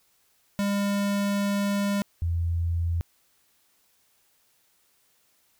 square / sine tone pair in turn, 201.3 / 84.64 Hz, G3 / E2, +46 / +46 cents, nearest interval octave + minor third, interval 1500 cents, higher first, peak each -24 / -23 dBFS, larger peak second, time 0.59-2.02 / 2.22-3.01 s, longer first, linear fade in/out 0 ms, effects white hiss -66 dBFS RMS until 5.59 s

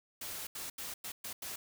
white noise bursts at uneven times, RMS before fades -42 dBFS, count 6, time 0.21-0.47 / 0.55-0.7 / 0.78-0.94 / 1.04-1.12 / 1.24-1.33 / 1.42-1.56 s, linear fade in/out 5 ms, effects none

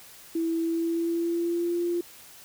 sine tone with pitch glide, 329.6 to 346.4 Hz, E4 to F4, 0 to -14 cents, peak -24 dBFS, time 0.35-2.01 s, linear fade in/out 5 ms, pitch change +86 cents, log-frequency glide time 0.61-1.81 s, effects white hiss -49 dBFS RMS until 2.44 s

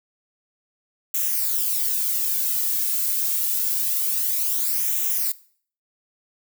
violet noise with flanger, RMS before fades -23 dBFS, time 1.14-5.32 s, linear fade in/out 5 ms, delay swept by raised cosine 0.21 to 2.11 ms, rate 0.26 Hz, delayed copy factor -0.65, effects noise-tail reverb RT60 0.5 s tail -19 dB re dry

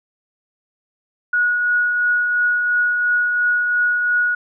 sine tone with tremolo, 1456 Hz, F#6, 28 cents flat, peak -13 dBFS, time 1.33-4.35 s, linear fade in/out 5 ms, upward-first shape triangle, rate 2.9 Hz, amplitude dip 35%, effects none

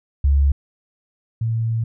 sine tone pair in turn, 70 / 113.63 Hz, C#2 / A#2, +18 / -44 cents, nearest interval minor sixth, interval 838 cents, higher second, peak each -12 / -18 dBFS, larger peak first, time 0.24-0.52 / 1.41-1.84 s, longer second, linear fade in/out 5 ms, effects none

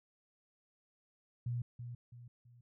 sine tone with echo, 120.6 Hz, B2, 41 cents flat, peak -34 dBFS, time 1.46-1.62 s, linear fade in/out 5 ms, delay 330 ms, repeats 3, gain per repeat -8 dB, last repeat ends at 2.61 s, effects none

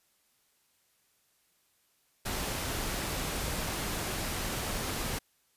pink noise, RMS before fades -34 dBFS, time 2.25-5.19 s, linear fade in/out 10 ms, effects white hiss -71 dBFS RMS until 5.56 s + resampled to 32000 Hz

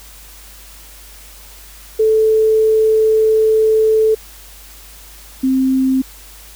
sine tone pair in turn, 437.9 / 262.8 Hz, A4 / C4, -8 / +8 cents, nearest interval major sixth, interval 884 cents, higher first, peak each -9 / -11 dBFS, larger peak first, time 1.99-4.15 / 5.43-6.02 s, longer first, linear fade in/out 10 ms, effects added 50 Hz sine -40 dBFS peak until 6.55 s + white hiss -40 dBFS RMS until 6.55 s

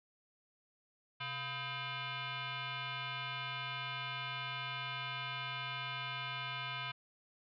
sine tone with frequency modulation, 698.5 Hz, F5, in tune, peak -38 dBFS, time 1.2-6.92 s, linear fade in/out 10 ms, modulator 568 Hz, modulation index 5, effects none

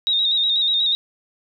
sine tone with vibrato, 3744 Hz, A#7, 7 cents sharp, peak -16 dBFS, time 0.07-0.95 s, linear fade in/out 0 ms, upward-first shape square, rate 8.2 Hz, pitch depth 40 cents each way, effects none

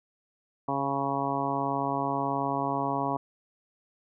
harmonic tone, 138.59 Hz, C#3, in tune, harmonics 1 / 2 / 3 / 4 / 5 / 6 / 7 / 8, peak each -37 / -33 / -37 / -38 / -33 / -35 / -32 / -35 dBFS, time 0.68-3.17 s, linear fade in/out 5 ms, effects none

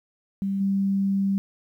sine tone with level steps, 196 Hz, G3, in tune, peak -23 / -20 dBFS, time 0.42-1.38 s, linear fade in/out 0 ms, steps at 0.6 s, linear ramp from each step 10 ms, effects 10-bit

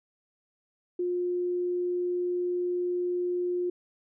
sine tone, 355.9 Hz, F4, 33 cents sharp, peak -26 dBFS, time 0.99-3.7 s, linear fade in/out 5 ms, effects none

